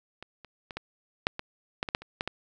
clicks, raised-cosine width 0.3 ms, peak -25 / -30 / -23 / -18 / -7 / -18 / -12 / -17 / -8 / -28 / -13 / -15 dBFS, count 12, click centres 0.226 / 0.447 / 0.708 / 0.77 / 1.269 / 1.394 / 1.829 / 1.888 / 1.949 / 2.02 / 2.209 / 2.276 s, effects none

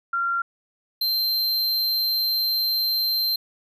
sine / square tone pair in turn, 1380 / 4135 Hz, F6 / C8, -21 / -21 cents, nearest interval octave + perfect fifth, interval 1900 cents, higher second, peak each -21 dBFS, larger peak neither, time 0.13-0.42 / 1.01-3.36 s, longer second, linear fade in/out 5 ms, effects none

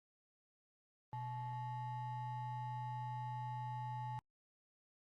triangle ring-modulated tone, 493.9 Hz, B4, in tune, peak -36 dBFS, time 1.13-4.19 s, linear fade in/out 0 ms, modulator 370 Hz, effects Opus 32 kbps

